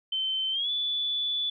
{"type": "tone with pitch glide", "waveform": "sine", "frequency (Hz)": [3084, 3462], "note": ["G7", "A7"], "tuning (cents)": [-29, -29], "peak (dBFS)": -26, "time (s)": [0.12, 1.5], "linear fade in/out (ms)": 5, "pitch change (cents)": 200, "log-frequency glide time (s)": [0.51, 0.7], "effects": []}